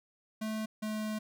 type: tone pair in turn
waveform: square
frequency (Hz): 217.6 / 215.2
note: A3 / A3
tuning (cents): -19 / -38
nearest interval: unison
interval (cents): 19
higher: first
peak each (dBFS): -34 / -34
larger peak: neither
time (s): 0.41-0.66 / 0.82-1.19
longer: second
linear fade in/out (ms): 10
effects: none